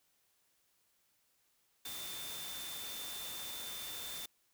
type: tone in noise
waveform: sine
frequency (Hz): 3561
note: A7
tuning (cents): +20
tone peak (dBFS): -46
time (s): 1.85-4.26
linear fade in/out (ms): 5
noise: white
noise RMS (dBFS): -45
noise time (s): 1.85-4.26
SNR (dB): -4
effects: white hiss -75 dBFS RMS until 4.53 s